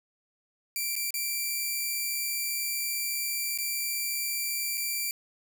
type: tone with dropouts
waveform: 5% pulse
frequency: 2349 Hz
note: D7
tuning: in tune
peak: -19 dBFS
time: 0.76-5.11 s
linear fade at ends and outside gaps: 1 ms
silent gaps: 0.955-0.963 / 1.106-1.141 / 3.576-3.586 / 4.773-4.777 s
effects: none